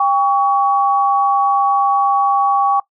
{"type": "tone pair together", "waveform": "sine", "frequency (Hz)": [797.4, 1126], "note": ["G5", "C#6"], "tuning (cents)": [29, 27], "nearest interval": "tritone", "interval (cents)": 598, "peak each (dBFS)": -14, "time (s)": [0, 2.8], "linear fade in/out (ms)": 5, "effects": ["noise-tail reverb RT60 0.1 s tail -20 dB re dry"]}